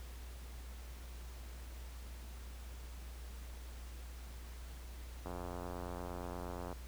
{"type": "click train", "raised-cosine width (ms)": 1, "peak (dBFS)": -30, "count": 131, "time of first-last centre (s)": [5.26, 6.727], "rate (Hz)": 88.6, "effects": ["added 60 Hz sine -46 dBFS peak until 6.87 s", "pink hiss -57 dBFS RMS until 6.87 s"]}